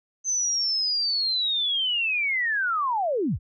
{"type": "linear sweep", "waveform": "sine", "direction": "down", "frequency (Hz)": [6230, 34.65], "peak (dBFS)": -22, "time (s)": [0.24, 3.39], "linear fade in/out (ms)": 50, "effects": []}